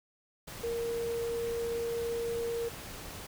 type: tone in noise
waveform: sine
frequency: 466.2 Hz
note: A#4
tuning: in tune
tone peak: -31 dBFS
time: 0.63-2.69 s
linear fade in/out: 10 ms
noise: pink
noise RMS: -44 dBFS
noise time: 0.47-3.27 s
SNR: +10 dB
effects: none